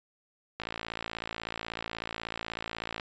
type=click train; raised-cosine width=0.3 ms; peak=-18 dBFS; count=136; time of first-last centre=0.6-2.998 s; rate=56.3 Hz; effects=resampled to 16000 Hz